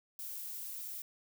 violet noise, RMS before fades -43 dBFS, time 0.19-1.02 s, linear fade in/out 2 ms, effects none

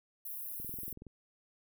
white high-pass noise, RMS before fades -42 dBFS, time 0.25-0.93 s, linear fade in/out 5 ms, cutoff 11000 Hz, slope 48 dB/octave
click train, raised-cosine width 3 ms, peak -36 dBFS, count 11, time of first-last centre 0.6-1.067 s, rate 21.4 Hz
effects none

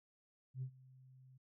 sine tone with ADSR envelope, 130 Hz, C3, 11 cents flat, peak -37 dBFS, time 0.54-1.38 s, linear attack 82 ms, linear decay 79 ms, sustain -22 dB, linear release 12 ms, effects tanh soft clip ceiling -35 dBFS

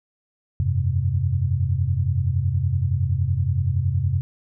sine chord, F suspended second, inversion none, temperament equal, 87.31 / 98 / 130.81 Hz, F2 / G2 / C3, 0 / 0 / 0 cents, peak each -23 dBFS, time 0.6-4.21 s, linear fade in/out 0 ms, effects none

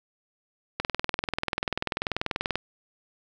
click train, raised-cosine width 0.3 ms, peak -10 dBFS, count 37, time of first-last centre 0.8-2.556 s, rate 20.5 Hz, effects none

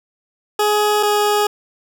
20% pulse tone pair in turn, 419.1 / 416 Hz, G#4 / G#4, +16 / +3 cents, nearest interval unison, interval 13 cents, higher first, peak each -9 dBFS, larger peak neither, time 0.59-1.03 / 1.03-1.47 s, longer neither, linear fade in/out 5 ms, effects none

